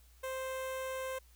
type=tone with notch filter; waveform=sawtooth; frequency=523.3 Hz; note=C5; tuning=in tune; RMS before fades=-39 dBFS; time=0.23-1.19 s; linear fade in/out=10 ms; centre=4700 Hz; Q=1.5; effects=added 60 Hz sine -59 dBFS peak until 1.35 s + white hiss -67 dBFS RMS until 1.35 s